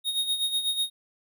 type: tone with tremolo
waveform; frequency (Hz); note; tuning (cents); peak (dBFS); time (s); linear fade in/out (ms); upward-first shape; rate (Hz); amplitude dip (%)
square; 3729; A#7; 0; -23; 0.04-0.9; 50; sine; 8.1; 65
effects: none